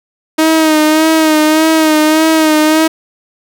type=tone with vibrato; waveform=sawtooth; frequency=313.4 Hz; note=D#4; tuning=13 cents sharp; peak=-3 dBFS; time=0.38-2.88 s; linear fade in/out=10 ms; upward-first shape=sine; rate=1.7 Hz; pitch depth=39 cents each way; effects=none